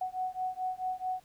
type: beating tone pair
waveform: sine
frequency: 740 / 744.6 Hz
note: F#5 / F#5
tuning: 0 / +11 cents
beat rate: 4.6 Hz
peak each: -35 / -35 dBFS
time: 0.01-1.2 s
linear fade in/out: 5 ms
effects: pink hiss -64 dBFS RMS until 1.24 s